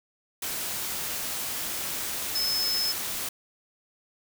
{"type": "tone in noise", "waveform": "sine", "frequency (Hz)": 5200, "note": "E8", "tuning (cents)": -24, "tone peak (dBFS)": -25, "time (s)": [2.35, 2.92], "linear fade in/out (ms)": 5, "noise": "white", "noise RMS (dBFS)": -32, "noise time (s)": [0.42, 3.29], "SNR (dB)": 4, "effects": []}